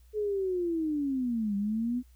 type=linear two-way sweep; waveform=sine; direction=down then up; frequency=431.3 to 197.6 to 252.8 Hz; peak=-27 dBFS; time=0.13-2.03 s; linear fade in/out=50 ms; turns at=1.56 s; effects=added 61 Hz sine -54 dBFS peak until 2.15 s + white hiss -69 dBFS RMS until 2.15 s